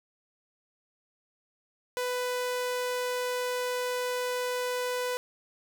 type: tone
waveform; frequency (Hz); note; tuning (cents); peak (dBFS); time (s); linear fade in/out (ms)
sawtooth; 497.1; B4; +11; -25; 1.97-5.17; 0
effects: none